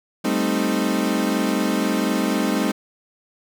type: chord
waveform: 35% pulse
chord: A half-diminished seventh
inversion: third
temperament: equal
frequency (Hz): 196 / 220 / 261.6 / 311.1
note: G3 / A3 / C4 / Eb4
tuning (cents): 0 / 0 / 0 / 0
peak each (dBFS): -23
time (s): 0.24-2.72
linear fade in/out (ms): 10
effects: none